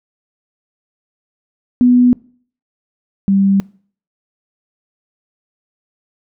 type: tone pair in turn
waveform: sine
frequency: 246.9 / 195.96 Hz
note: B3 / G3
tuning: 0 / 0 cents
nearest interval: major third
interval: 400 cents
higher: first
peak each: -6 / -9 dBFS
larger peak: first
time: 1.81-2.13 / 3.28-3.6 s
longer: neither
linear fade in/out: 0 ms
effects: noise-tail reverb RT60 0.5 s tail -24 dB re dry